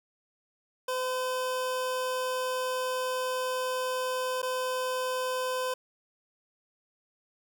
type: tone with dropouts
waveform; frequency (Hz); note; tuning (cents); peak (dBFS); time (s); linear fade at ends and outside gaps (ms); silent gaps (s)
25% pulse; 510; C5; -44; -25; 0.88-5.74; 5; 4.419-4.428
effects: none